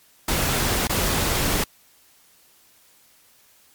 pink noise with dropouts, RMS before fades -22 dBFS, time 0.28-1.64 s, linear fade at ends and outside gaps 5 ms, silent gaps 0.873-0.894 s, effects white hiss -56 dBFS RMS until 3.74 s + MP3 96 kbps

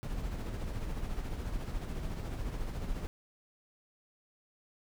brown noise with tremolo, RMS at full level -35 dBFS, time 0.03-3.07 s, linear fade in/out 0 ms, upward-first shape sine, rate 14 Hz, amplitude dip 40%, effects none

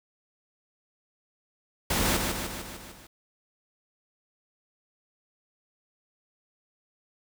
pink noise with echo, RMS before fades -26 dBFS, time 1.9-2.17 s, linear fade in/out 5 ms, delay 150 ms, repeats 6, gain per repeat -4 dB, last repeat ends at 3.07 s, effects none

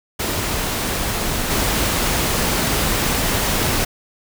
pink noise with level steps, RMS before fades -22 / -19 dBFS, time 0.19-3.85 s, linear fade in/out 10 ms, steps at 1.5 s, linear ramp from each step 10 ms, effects none

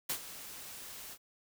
white noise with ADSR envelope, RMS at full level -33 dBFS, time 0.09-1.18 s, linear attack 9 ms, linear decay 82 ms, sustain -14 dB, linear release 55 ms, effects none

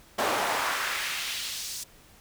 brown noise with high-pass filter sweep, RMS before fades -30 dBFS, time 0.18-1.84 s, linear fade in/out 10 ms, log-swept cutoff 550 to 6400 Hz, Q 1.3, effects pink hiss -55 dBFS RMS until 2.2 s

